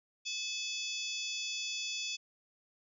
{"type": "harmonic tone with a mistuned harmonic", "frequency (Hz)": 860, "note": "A5", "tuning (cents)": -40, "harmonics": [3, 4, 5, 6, 7, 8], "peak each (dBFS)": [-41, -40, -45, -44, -44, -46], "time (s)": [0.25, 2.17], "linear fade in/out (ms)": 20, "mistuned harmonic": 5, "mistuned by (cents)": 120, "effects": []}